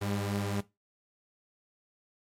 sawtooth tone pair together, 101.9 / 199.49 Hz, G#2 / G3, -32 / +31 cents, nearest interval octave, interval 1163 cents, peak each -28 / -31 dBFS, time 0.01-0.61 s, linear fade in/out 10 ms, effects noise-tail reverb RT60 0.2 s tail -17 dB re dry + MP3 64 kbps

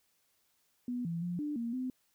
sine tone with pitch steps, 245.5 / 167.9 / 175.7 / 296 / 233.4 / 255.8 Hz, B3 / E3 / F3 / D4 / A#3 / C4, -10 / +32 / +11 / +14 / +2 / -39 cents, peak -33 dBFS, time 0.88-1.9 s, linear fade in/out 2 ms, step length 170 ms, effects white hiss -74 dBFS RMS until 2.14 s

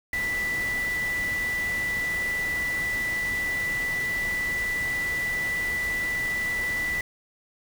sine tone in noise, 1975.5 Hz, B6, in tune, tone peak -25 dBFS, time 0.13-7.01 s, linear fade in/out 2 ms, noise pink, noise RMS -37 dBFS, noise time 0.13-7.01 s, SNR +9 dB, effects none

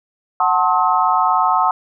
sine chord, F# diminished seventh, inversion none, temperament just, 740 / 888 / 1065.6 / 1278.7 Hz, F#5 / A5 / C6 / Eb6, 0 / +16 / +31 / +47 cents, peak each -18 dBFS, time 0.4-1.71 s, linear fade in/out 2 ms, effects none

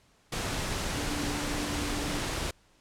sine tone in noise, 292.1 Hz, D4, 9 cents flat, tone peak -36 dBFS, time 0.97-2.19 s, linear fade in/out 5 ms, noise pink, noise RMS -32 dBFS, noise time 0.32-2.51 s, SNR -7 dB, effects pink hiss -64 dBFS RMS until 2.8 s + low-pass 9000 Hz 12 dB/octave

